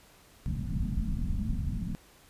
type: low-pass noise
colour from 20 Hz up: pink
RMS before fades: -31 dBFS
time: 0.46-1.95 s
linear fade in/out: 0 ms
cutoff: 240 Hz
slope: 48 dB/octave
effects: pink hiss -58 dBFS RMS until 2.29 s + resampled to 32000 Hz